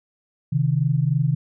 sine tone pair together, 132.25 / 155.5 Hz, C3 / D#3, +19 / -1 cents, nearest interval minor third, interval 280 cents, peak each -20 dBFS, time 0.52-1.35 s, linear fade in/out 10 ms, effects none

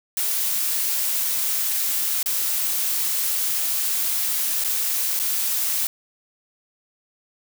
blue noise with dropouts, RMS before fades -23 dBFS, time 0.17-5.87 s, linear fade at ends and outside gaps 2 ms, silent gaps 2.229-2.259 / 4.64-4.645 / 5.192-5.197 s, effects none

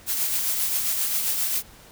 blue noise with tremolo, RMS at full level -23 dBFS, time 0.06-1.63 s, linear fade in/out 50 ms, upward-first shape triangle, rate 7.5 Hz, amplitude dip 40%, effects pink hiss -49 dBFS RMS until 1.91 s

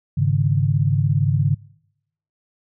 sine chord, Ab suspended fourth, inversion none, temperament equal with one note detuned, 102.04 / 138.59 / 155.56 Hz, Ab2 / Db3 / Eb3, -30 / 0 / 0 cents, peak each -20 / -18 / -22 dBFS, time 0.17-1.55 s, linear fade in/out 10 ms, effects noise-tail reverb RT60 0.8 s tail -24 dB re dry

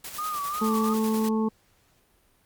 white noise with tremolo, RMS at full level -37 dBFS, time 0.04-1.29 s, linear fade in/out 5 ms, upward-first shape square, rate 10 Hz, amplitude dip 45%
sine tone with vibrato, 1193 Hz, D6, 27 cents sharp, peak -28 dBFS, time 0.18-0.94 s, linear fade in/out 10 ms, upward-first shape sine, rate 2.9 Hz, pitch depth 82 cents each way
harmonic tone, 219.4 Hz, A3, 5 cents flat, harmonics 1 / 2 / 4 / 5, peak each -23 / -29 / -35 / -37 dBFS, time 0.61-1.49 s, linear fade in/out 10 ms
effects pink hiss -64 dBFS RMS until 2.45 s + Opus 48 kbps

